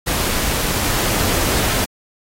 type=noise; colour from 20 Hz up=pink; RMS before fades=-19 dBFS; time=0.06-1.86 s; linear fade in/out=20 ms; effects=AAC 48 kbps